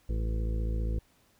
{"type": "harmonic tone", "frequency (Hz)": 55, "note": "A1", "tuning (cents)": 0, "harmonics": [1, 2, 3, 4, 6, 7, 8, 9], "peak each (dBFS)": [-28, -37, -44, -43, -45, -51, -49, -47], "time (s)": [0.09, 0.99], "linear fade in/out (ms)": 5, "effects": ["pink hiss -66 dBFS RMS until 1.39 s"]}